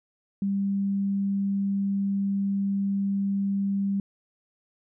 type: tone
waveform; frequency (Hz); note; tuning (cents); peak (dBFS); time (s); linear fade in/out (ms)
sine; 197.8; G3; +16; -23; 0.42-4; 2
effects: none